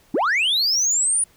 sine linear sweep, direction up, 210 to 9690 Hz, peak -14 dBFS, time 0.14-1.24 s, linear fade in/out 5 ms, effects tanh soft clip ceiling -16 dBFS + pink hiss -56 dBFS RMS until 1.36 s

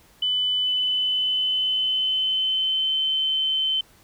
sine tone with pitch glide, 3000 to 3075 Hz, F#7 to G7, +23 to -34 cents, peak -20 dBFS, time 0.22-3.81 s, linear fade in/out 5 ms, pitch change +43 cents, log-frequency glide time 0.61-2.93 s, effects pink hiss -55 dBFS RMS until 4.03 s

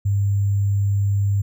sine tone with sample-and-hold, 100 Hz, G2, 35 cents sharp, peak -16 dBFS, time 0.05-1.42 s, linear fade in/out 10 ms, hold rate 7350 Hz, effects none

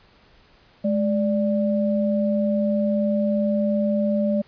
sine tone pair together, 210.2 / 587.5 Hz, G#3 / D5, +21 / +1 cents, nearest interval octave + tritone, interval 1780 cents, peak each -20 / -23 dBFS, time 0.84-4.42 s, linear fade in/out 10 ms, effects pink hiss -55 dBFS RMS until 4.47 s + resampled to 11025 Hz

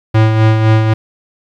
square tone with tremolo, 110 Hz, A2, in tune, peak -6 dBFS, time 0.14-0.94 s, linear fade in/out 10 ms, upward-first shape sine, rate 3.9 Hz, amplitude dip 45%, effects low-pass 3000 Hz 12 dB/octave + 8-bit

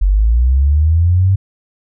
sine linear sweep, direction up, 45.01 to 98 Hz, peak -8 dBFS, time 0.01-1.36 s, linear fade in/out 10 ms, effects none

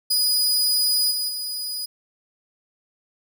sawtooth tone with level steps, 4945 Hz, D#8, 12 cents flat, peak -15 / -20 / -24 dBFS, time 0.1-1.86 s, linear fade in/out 10 ms, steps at 1.1 / 1.28 s, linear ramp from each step 20 ms, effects none

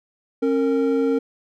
triangle tone pair together, 271 / 460 Hz, C#4 / A#4, -39 / -23 cents, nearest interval major sixth, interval 916 cents, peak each -18 dBFS, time 0.42-1.19 s, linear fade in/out 10 ms, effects none

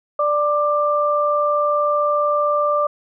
sine tone pair together, 589 / 1184.1 Hz, D5 / D6, +5 / +14 cents, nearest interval octave, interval 1209 cents, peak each -18 dBFS, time 0.19-2.87 s, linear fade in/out 5 ms, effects none

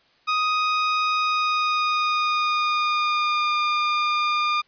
sawtooth tone with pitch glide, 1249 to 1207.8 Hz, D#6 to D6, +6 to +48 cents, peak -16 dBFS, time 0.27-4.62 s, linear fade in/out 20 ms, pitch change -58 cents, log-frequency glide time 1.18-3.57 s, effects white hiss -60 dBFS RMS until 4.67 s + resampled to 11025 Hz

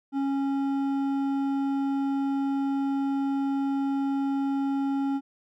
sine tone with hard clipping, 275.1 Hz, C#4, 13 cents flat, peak -26 dBFS, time 0.12-5.21 s, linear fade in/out 50 ms, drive 8 dB, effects none

